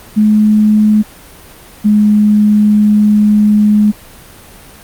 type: tone pair in turn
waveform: sine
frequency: 212.8 / 209.9 Hz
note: G#3 / G#3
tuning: +42 / +19 cents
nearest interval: unison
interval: 23 cents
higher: first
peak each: -5 dBFS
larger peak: neither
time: 0.16-1.03 / 1.84-3.92 s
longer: second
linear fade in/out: 20 ms
effects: pink hiss -36 dBFS RMS until 4.83 s + Opus 32 kbps